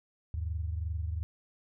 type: tone pair together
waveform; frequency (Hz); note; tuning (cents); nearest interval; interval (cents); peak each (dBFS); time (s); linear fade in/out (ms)
sine; 77.82 / 100.5; D#2 / G2; +1 / +44; major third; 443; -32 / -38; 0.34-1.23; 0
effects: none